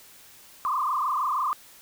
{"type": "tone with frequency modulation", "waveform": "sine", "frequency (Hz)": 1118, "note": "C#6", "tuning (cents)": 14, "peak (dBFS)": -23, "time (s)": [0.65, 1.53], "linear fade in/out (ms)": 0, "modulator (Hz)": 26.3, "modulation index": 4.2, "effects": ["white hiss -51 dBFS RMS until 1.81 s"]}